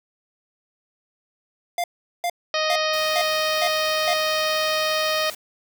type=tone bursts; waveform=square; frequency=698.5 Hz; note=F5; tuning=in tune; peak=-22 dBFS; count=6; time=1.78-4.134 s; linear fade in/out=2 ms; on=59 ms; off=400 ms
type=harmonic tone; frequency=622.3 Hz; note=D#5; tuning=in tune; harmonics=1 / 2 / 3 / 4 / 5 / 6 / 7 / 8 / 9; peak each=-24 / -27 / -29 / -30 / -31 / -32 / -32 / -33 / -34 dBFS; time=2.54-5.3 s; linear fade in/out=2 ms
type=noise; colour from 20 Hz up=white; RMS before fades=-37 dBFS; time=2.93-5.35 s; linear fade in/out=5 ms
effects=none